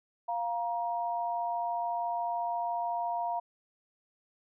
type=tone pair together; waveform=sine; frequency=698.5 / 944.5 Hz; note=F5 / A#5; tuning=0 / +22 cents; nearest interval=perfect fourth; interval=522 cents; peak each=-32 / -33 dBFS; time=0.28-3.4 s; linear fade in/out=10 ms; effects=none